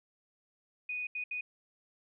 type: tone bursts at uneven times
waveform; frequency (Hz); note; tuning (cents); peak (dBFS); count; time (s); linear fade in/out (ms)
sine; 2480; D#7; -6; -34; 3; 0.89-1.07 / 1.15-1.24 / 1.31-1.41; 5
effects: none